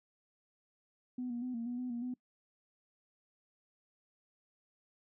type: tone with pitch steps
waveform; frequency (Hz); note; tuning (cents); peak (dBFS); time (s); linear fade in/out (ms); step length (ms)
sine; 250 / 238.9 / 252 / 231.9 / 243.8 / 250.9 / 237.4 / 250.3; B3 / A#3 / B3 / A#3 / B3 / B3 / A#3 / B3; +21 / +43 / +35 / -9 / -22 / +28 / +32 / +23; -35; 1.18-2.14; 5; 120
effects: noise-tail reverb RT60 0.1 s tail -23 dB re dry + tanh soft clip ceiling -31 dBFS